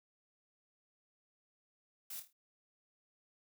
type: noise with echo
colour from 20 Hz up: blue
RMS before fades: -45 dBFS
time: 2.1-2.2 s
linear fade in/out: 5 ms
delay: 26 ms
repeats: 5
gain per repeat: -7 dB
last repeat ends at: 2.33 s
effects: none